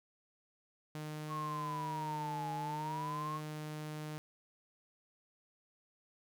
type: tone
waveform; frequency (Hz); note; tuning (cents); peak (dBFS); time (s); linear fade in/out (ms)
sawtooth; 152.8; D#3; -31; -37; 0.95-4.18; 0
type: linear two-way sweep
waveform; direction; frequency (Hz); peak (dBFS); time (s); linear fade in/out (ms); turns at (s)
sine; down then up; 1100 to 830 to 1100; -38; 1.28-3.41; 50; 2.52
effects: none